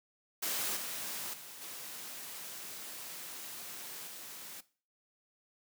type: noise with level steps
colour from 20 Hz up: white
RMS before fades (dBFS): -35 / -40 / -49 / -45 / -47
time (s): 0.42-4.61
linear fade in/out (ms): 10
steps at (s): 0.76 / 1.33 / 1.61 / 4.07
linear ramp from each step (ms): 10
effects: noise-tail reverb RT60 0.4 s tail -18 dB re dry + high-pass 150 Hz 12 dB/octave